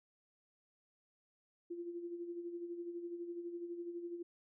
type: tone with tremolo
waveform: sine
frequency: 345.1 Hz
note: F4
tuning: 21 cents flat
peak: -39 dBFS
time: 1.7-4.23 s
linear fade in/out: 10 ms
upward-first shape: sine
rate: 12 Hz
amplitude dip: 55%
effects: none